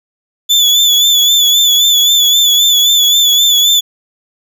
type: tone with vibrato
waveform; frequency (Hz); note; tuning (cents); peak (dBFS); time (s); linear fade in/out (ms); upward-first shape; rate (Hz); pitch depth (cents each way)
35% pulse; 3467; A7; -26; -5; 0.49-3.81; 20; sine; 3.8; 51
effects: none